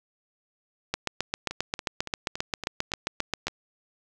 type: two click trains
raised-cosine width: 0.2 ms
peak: -9 / -17 dBFS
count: 20 / 8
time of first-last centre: 0.94-3.47 / 1.51-3.482 s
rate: 7.51 / 3.55 Hz
effects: none